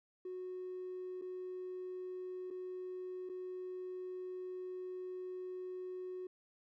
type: tone with dropouts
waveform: triangle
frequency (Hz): 367.3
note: F#4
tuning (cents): -13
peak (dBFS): -38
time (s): 0.25-6.27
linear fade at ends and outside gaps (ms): 5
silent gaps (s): 1.214-1.22 / 2.504-2.509 / 3.291-3.296
effects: tanh soft clip ceiling -38 dBFS